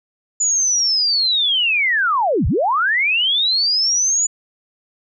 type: linear two-way sweep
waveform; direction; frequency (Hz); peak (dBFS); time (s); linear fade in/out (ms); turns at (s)
sine; down then up; 7000 to 48.47 to 7000; -14; 0.4-4.27; 10; 2.47
effects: none